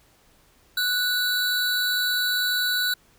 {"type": "tone pair together", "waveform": "square", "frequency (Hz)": [1480, 3951], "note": ["F#6", "B7"], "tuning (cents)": [0, 0], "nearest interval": "octave + perfect fourth", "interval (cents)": 1700, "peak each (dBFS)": -25, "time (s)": [0.77, 2.94], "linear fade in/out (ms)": 5, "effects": ["pink hiss -59 dBFS RMS until 3.18 s"]}